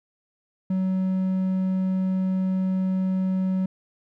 triangle tone, 187.7 Hz, F#3, 25 cents sharp, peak -19 dBFS, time 0.7-3.66 s, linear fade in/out 5 ms, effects none

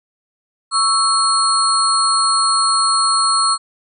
sine tone cluster, 1110 / 1319 / 4306 / 8100 Hz, C#6 / E6 / C8 / B8, +2 / +1 / +49 / +43 cents, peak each -18 dBFS, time 0.71-3.58 s, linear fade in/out 50 ms, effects none

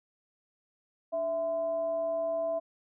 sine tone with frequency modulation, 660 Hz, E5, 2 cents sharp, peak -28 dBFS, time 1.12-2.6 s, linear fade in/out 20 ms, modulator 367 Hz, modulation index 0.27, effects none

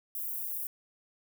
white high-pass noise, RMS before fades -36 dBFS, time 0.15-0.67 s, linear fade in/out 2 ms, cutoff 12000 Hz, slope 24 dB/octave, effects none

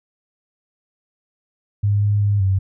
sine tone with pitch steps, 102.3 / 103.1 / 102.1 / 95.9 Hz, G#2 / G#2 / G#2 / G2, -26 / -12 / -29 / -37 cents, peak -14 dBFS, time 1.83-2.59 s, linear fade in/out 10 ms, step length 190 ms, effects none

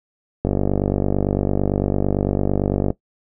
click train, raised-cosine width 2 ms, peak -5 dBFS, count 121, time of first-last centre 0.45-2.904 s, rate 48.9 Hz, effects noise-tail reverb RT60 0.1 s tail -17 dB re dry

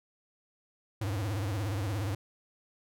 square tone with vibrato, 101.7 Hz, G#2, 36 cents flat, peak -31 dBFS, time 1.01-2.15 s, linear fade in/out 5 ms, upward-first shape triangle, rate 17 Hz, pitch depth 220 cents each way, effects none

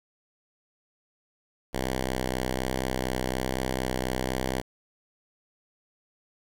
5% pulse tone with vibrato, 64.1 Hz, C2, 35 cents flat, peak -16 dBFS, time 1.73-4.62 s, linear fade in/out 20 ms, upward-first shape sine, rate 1.2 Hz, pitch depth 14 cents each way, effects 9-bit

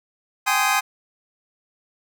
25% pulse chord, Ab major seventh, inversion third, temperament just, 778.7 / 830.6 / 1038.3 / 1245.9 Hz, G5 / Ab5 / C6 / Eb6, -12 / 0 / -14 / +2 cents, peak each -20 dBFS, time 0.46-0.81 s, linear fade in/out 20 ms, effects none

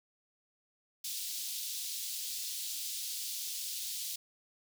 pink high-pass noise, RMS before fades -39 dBFS, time 1.04-4.16 s, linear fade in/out 5 ms, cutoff 3600 Hz, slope 24 dB/octave, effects none

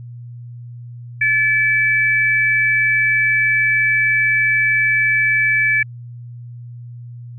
sine tone pair together, 1732.4 / 2306 Hz, A6 / D7, -27 / -32 cents, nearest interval perfect fourth, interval 495 cents, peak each -16 / -15 dBFS, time 1.21-5.83 s, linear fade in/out 5 ms, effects added 120 Hz sine -31 dBFS peak until 7.38 s

